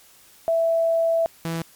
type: tone pair in turn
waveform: sine / sawtooth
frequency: 661 / 165.25 Hz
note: E5 / E3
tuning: +5 / +5 cents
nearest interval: 2 octaves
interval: 2400 cents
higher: first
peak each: -17 / -21 dBFS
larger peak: first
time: 0.48-1.26 / 1.45-1.62 s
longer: first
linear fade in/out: 0 ms
effects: white hiss -52 dBFS RMS until 1.75 s + MP3 96 kbps